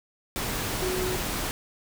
sine tone in noise, 369.2 Hz, F#4, 4 cents flat, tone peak -28 dBFS, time 0.82-1.16 s, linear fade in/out 0 ms, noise pink, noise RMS -30 dBFS, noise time 0.36-1.51 s, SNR -1 dB, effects none

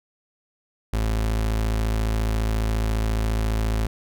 35% pulse tone, 54.5 Hz, A1, 16 cents flat, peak -19 dBFS, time 0.93-3.87 s, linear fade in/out 5 ms, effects none

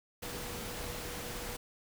sine tone in noise, 485.7 Hz, B4, 29 cents flat, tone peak -48 dBFS, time 0.22-1.57 s, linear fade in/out 10 ms, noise pink, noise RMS -41 dBFS, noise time 0.22-1.57 s, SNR -10 dB, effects none

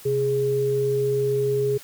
sine tone pair together, 130.81 / 415.3 Hz, C3 / G#4, 0 / 0 cents, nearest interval octave + minor sixth, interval 2000 cents, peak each -27 / -20 dBFS, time 0.05-1.78 s, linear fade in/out 10 ms, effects white hiss -45 dBFS RMS until 1.83 s

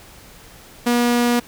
sawtooth tone, 240.6 Hz, B3, 45 cents flat, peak -11 dBFS, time 0.86-1.4 s, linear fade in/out 10 ms, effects pink hiss -44 dBFS RMS until 1.47 s

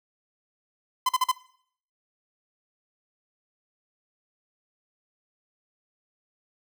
45% pulse tone bursts, 1022 Hz, C6, 41 cents flat, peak -20 dBFS, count 4, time 1.06-1.316 s, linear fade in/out 5 ms, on 31 ms, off 44 ms, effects noise-tail reverb RT60 0.6 s tail -19 dB re dry

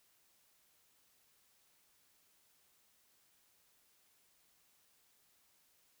silence, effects white hiss -72 dBFS RMS until 6 s

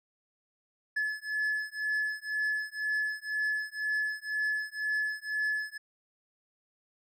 triangle beating tone pair, 1716 / 1718 Hz, A6 / A6, -44 / -42 cents, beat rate 2 Hz, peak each -31 dBFS, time 0.96-5.78 s, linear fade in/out 10 ms, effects none

